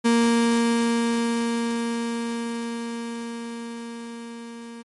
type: tone with level ramp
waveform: 35% pulse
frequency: 233.1 Hz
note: A#3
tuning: in tune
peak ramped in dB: -14 to -35 dBFS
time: 0.04-4.83 s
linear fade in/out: 20 ms
effects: MP3 48 kbps